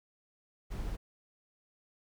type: noise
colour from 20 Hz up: brown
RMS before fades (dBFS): -37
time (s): 0.7-0.97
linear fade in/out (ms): 20
effects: none